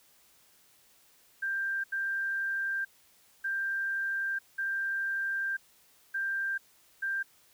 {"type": "tone bursts at uneven times", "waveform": "sine", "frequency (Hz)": 1583, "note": "G6", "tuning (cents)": 17, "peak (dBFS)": -29, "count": 6, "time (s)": [[1.42, 1.84], [1.92, 2.85], [3.44, 4.39], [4.58, 5.57], [6.14, 6.58], [7.02, 7.23]], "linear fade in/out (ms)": 10, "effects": ["white hiss -63 dBFS RMS until 7.53 s"]}